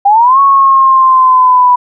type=linear two-way sweep; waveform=sine; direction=up then down; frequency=784 to 1108.7 to 984 Hz; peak=-3 dBFS; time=0.05-1.76 s; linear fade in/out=10 ms; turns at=0.4 s; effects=none